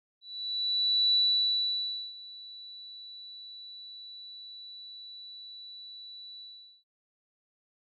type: tone with ADSR envelope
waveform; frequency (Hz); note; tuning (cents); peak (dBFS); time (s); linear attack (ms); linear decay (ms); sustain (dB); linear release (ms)
sine; 3951; B7; 0; -21; 0.21-6.84; 930; 990; -22; 430
effects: none